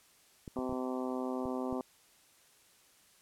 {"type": "clicks", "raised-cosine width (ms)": 3, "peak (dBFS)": -30, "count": 6, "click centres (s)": [0.478, 0.589, 0.695, 0.726, 1.456, 1.727]}
{"type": "harmonic tone", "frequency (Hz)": 128.2, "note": "C3", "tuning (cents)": -35, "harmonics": [2, 3, 4, 5, 6, 7, 8, 9], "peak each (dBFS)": [-36, -40, -42, -44, -46, -47, -48, -49], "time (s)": [0.56, 1.81], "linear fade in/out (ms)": 2}
{"effects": ["white hiss -64 dBFS RMS until 3.21 s", "low-pass 12000 Hz 12 dB/octave"]}